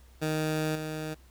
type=tone with level steps; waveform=15% pulse; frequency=155.56 Hz; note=D#3; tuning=in tune; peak=-21 / -27 dBFS; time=0.21-1.15 s; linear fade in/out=20 ms; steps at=0.75 s; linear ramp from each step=5 ms; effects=added 63 Hz sine -53 dBFS peak until 1.3 s + pink hiss -62 dBFS RMS until 1.3 s